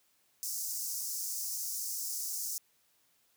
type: high-pass noise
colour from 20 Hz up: pink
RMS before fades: -37 dBFS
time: 0.43-2.58 s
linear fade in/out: 0 ms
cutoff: 5300 Hz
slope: 48 dB/octave
effects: white hiss -71 dBFS RMS until 3.36 s + high-pass 60 Hz 12 dB/octave